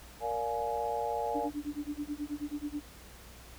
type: chord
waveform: sine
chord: Bb dominant seventh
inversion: none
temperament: just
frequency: 466.2 / 582.7 / 699.2 / 839.1 Hz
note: Bb4 / D5 / F5 / Ab5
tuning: 0 / -14 / +2 / +18 cents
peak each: -36 / -38 / -37 / -34 dBFS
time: 0.2-1.5 s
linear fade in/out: 50 ms
type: tone with tremolo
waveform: sine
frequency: 293.7 Hz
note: D4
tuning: in tune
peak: -31 dBFS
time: 1.34-2.81 s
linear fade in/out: 20 ms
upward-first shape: sine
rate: 9.3 Hz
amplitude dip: 100%
effects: added 60 Hz sine -53 dBFS peak until 3.58 s + pink hiss -53 dBFS RMS until 3.58 s